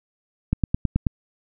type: click train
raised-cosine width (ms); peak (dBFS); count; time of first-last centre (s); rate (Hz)
5; -7; 6; 0.53-1.068; 9.3
effects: none